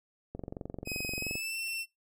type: click train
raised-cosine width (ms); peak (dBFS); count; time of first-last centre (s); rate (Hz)
2; -25; 24; 0.35-1.354; 22.9
type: tone with pitch glide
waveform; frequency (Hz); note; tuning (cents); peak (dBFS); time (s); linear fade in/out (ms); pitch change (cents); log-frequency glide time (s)
sawtooth; 2529 to 2695; D#7 to E7; +28 to +38; -31; 0.85-1.86; 50; +110; 1.18-1.58
effects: noise-tail reverb RT60 0.2 s tail -23 dB re dry